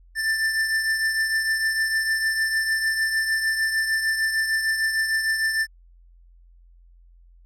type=beating tone pair; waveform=square; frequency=1774 / 1780.6 Hz; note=A6 / A6; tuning=+14 / +20 cents; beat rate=6.6 Hz; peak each=-22 / -31 dBFS; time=0.15-5.67 s; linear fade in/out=50 ms; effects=added 43 Hz sine -49 dBFS peak until 7.45 s + low-pass 11000 Hz 12 dB/octave